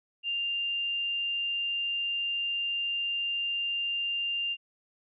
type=tone; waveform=sine; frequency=2794 Hz; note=F7; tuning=in tune; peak=-28 dBFS; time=0.23-4.57 s; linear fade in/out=50 ms; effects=none